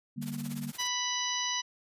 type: chord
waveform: sine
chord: G minor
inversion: second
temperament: just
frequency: 147 / 196 / 235.2 Hz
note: D3 / G3 / Bb3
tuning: +2 / 0 / +16 cents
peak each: -39 / -40 / -37 dBFS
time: 0.16-0.72 s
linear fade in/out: 20 ms
type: noise with tremolo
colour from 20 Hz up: white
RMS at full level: -42 dBFS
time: 0.21-0.88 s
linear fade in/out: 20 ms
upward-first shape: triangle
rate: 17 Hz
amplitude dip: 90%
type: harmonic tone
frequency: 987.8 Hz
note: B5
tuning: in tune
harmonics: 1 / 2 / 3 / 4 / 5 / 6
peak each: -37 / -38 / -35 / -38 / -40 / -35 dBFS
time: 0.78-1.62 s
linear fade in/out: 20 ms
effects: resampled to 32000 Hz